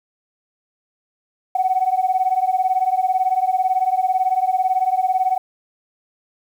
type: beating tone pair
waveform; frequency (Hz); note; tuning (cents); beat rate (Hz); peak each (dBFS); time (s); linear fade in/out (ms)
sine; 740 / 758; F#5 / F#5; 0 / +42; 18; -18; 1.55-5.38; 5
effects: tanh soft clip ceiling -8 dBFS + 8-bit